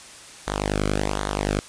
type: tone with flanger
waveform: sawtooth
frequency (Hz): 50.5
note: G#1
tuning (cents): -48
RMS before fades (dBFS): -25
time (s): 0.47-1.6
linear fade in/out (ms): 5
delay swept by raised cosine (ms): 0.38 to 1.12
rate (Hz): 1.3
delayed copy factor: -0.8
effects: white hiss -43 dBFS RMS until 1.68 s + resampled to 22050 Hz